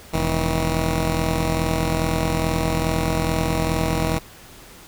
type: tone pair together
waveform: 10% pulse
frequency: 42.38 / 160 Hz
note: E1 / D#3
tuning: +49 / +49 cents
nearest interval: octave + major seventh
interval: 2300 cents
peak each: -14 dBFS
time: 0.13-4.19 s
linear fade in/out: 10 ms
effects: pink hiss -44 dBFS RMS until 4.87 s